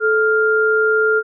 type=tone pair together; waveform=sine; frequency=435.7 / 1400 Hz; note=A4 / F6; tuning=-17 / +4 cents; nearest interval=octave + minor sixth; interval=2021 cents; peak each=-15 dBFS; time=0-1.23 s; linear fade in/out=50 ms; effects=none